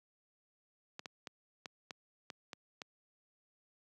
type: clicks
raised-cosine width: 0.2 ms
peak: -26 dBFS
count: 8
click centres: 0.994 / 1.058 / 1.272 / 1.658 / 1.908 / 2.302 / 2.532 / 2.818 s
effects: high-pass 150 Hz 12 dB/octave